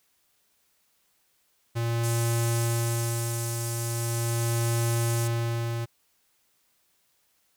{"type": "tone with tremolo", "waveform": "square", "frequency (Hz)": 116.54, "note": "A#2", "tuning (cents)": 0, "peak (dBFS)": -24, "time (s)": [1.75, 5.86], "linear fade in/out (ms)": 20, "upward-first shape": "sine", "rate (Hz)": 0.4, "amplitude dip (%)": 50}
{"type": "band-pass noise", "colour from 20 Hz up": "white", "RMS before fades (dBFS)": -37, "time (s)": [2.03, 5.28], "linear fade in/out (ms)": 10, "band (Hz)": [5500, 11000], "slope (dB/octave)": 24}
{"effects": ["white hiss -69 dBFS RMS until 7.56 s"]}